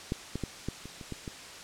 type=clicks; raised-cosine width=3 ms; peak=-16 / -20 / -19 / -19 / -29 / -30 / -23 / -24 dBFS; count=8; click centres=0.121 / 0.356 / 0.437 / 0.686 / 0.856 / 1.012 / 1.123 / 1.278 s; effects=white hiss -45 dBFS RMS until 1.63 s + low-pass 7000 Hz 12 dB/octave